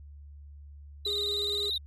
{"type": "tone with vibrato", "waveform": "triangle", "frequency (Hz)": 3834, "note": "A#7", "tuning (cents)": 48, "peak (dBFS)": -26, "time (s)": [1.05, 1.78], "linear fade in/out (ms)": 5, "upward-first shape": "square", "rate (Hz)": 19, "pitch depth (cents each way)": 56}
{"type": "tone with tremolo", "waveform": "triangle", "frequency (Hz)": 410, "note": "G#4", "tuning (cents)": -22, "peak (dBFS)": -30, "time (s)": [1.06, 1.7], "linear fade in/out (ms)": 5, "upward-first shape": "triangle", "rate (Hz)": 9, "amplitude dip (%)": 25}
{"effects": ["tanh soft clip ceiling -24 dBFS", "added 72 Hz sine -45 dBFS peak until 1.86 s"]}